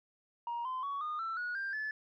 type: tone with pitch steps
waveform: sine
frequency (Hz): 944 / 1029.4 / 1122.6 / 1224.2 / 1335 / 1455.8 / 1587.6 / 1731.3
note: A#5 / C6 / C#6 / D#6 / E6 / F#6 / G6 / A6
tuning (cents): +22 / -29 / +22 / -28 / +22 / -29 / +22 / -28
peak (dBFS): -33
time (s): 0.47-1.91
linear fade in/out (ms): 2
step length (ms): 180
effects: tanh soft clip ceiling -32 dBFS